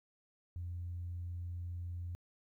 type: tone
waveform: sine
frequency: 87.31 Hz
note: F2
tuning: in tune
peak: -38 dBFS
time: 0.56-2.15 s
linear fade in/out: 0 ms
effects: tanh soft clip ceiling -34 dBFS + 13-bit